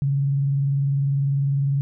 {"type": "tone with vibrato", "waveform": "sine", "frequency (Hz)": 139.1, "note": "C#3", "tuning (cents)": 6, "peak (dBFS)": -18, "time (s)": [0.02, 1.81], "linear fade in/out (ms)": 0, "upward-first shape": "sine", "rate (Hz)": 20, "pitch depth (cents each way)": 68, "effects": []}